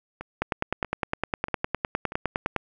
two click trains, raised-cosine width 0.5 ms, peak -20 / -9 dBFS, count 4 / 22, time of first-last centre 0.21-2.121 / 0.42-2.563 s, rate 1.57 / 9.8 Hz, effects none

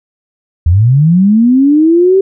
sine linear sweep, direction up, 77.1 to 392 Hz, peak -4 dBFS, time 0.66-2.21 s, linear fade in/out 5 ms, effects none

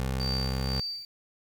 20% pulse tone with pitch glide, 65.41 to 65.83 Hz, C2 to C2, 0 to +11 cents, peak -23 dBFS, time 0-0.8 s, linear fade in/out 0 ms, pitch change +11 cents, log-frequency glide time 0.49-0.65 s
sine tone with tremolo, 4636 Hz, D8, 23 cents flat, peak -30 dBFS, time 0.2-1.05 s, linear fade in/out 2 ms, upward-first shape sine, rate 2 Hz, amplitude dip 75%
effects 9-bit

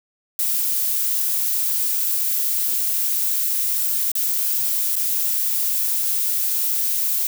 violet noise with dropouts, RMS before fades -21 dBFS, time 0.39-7.27 s, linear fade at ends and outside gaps 1 ms, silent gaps 4.117-4.153 / 4.956-4.964 s, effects none

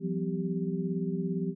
sine tone cluster, 170.6 / 188.1 / 252.3 / 392.1 Hz, F3 / F#3 / B3 / G4, -40 / +29 / +37 / 0 cents, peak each -32 / -33 / -37 / -36 dBFS, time 0-1.55 s, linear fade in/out 50 ms, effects none

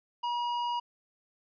sine tone with tanh clipping, 959 Hz, A#5, 49 cents sharp, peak -31 dBFS, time 0.23-0.8 s, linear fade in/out 10 ms, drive 13 dB, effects resampled to 11025 Hz

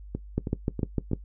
two click trains, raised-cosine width 3 ms, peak -12 / -17 dBFS, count 6 / 4, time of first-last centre 0.38-1.133 / 0.15-1.115 s, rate 6.64 / 3.11 Hz, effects noise-tail reverb RT60 0.1 s tail -17 dB re dry + added 50 Hz sine -41 dBFS peak until 1.24 s

